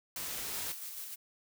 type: noise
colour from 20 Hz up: white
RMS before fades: -39 dBFS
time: 0.16-0.72 s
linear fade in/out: 2 ms
type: noise with tremolo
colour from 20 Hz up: blue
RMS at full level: -42 dBFS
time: 0.52-1.16 s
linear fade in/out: 20 ms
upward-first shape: square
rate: 6.7 Hz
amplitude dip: 30%
effects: none